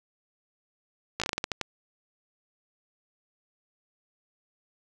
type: slowing click train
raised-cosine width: 0.2 ms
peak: -11 dBFS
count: 10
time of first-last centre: 1.2-1.613 s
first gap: 16 ms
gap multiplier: 1.25
effects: none